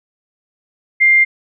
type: tone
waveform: sine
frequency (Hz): 2100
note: C7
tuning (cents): +6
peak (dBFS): -7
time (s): 1-1.25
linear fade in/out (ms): 20
effects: none